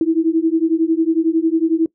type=beating tone pair; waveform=sine; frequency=320 / 331 Hz; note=D#4 / E4; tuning=+49 / +7 cents; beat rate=11 Hz; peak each=-16 dBFS; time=0.01-1.86 s; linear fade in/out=2 ms; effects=noise-tail reverb RT60 0.1 s tail -21 dB re dry